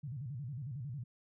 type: tone with vibrato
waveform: sine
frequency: 131.7 Hz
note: C3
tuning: 12 cents sharp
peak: -39 dBFS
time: 0.03-1.04 s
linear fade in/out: 10 ms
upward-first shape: square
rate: 11 Hz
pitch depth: 190 cents each way
effects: none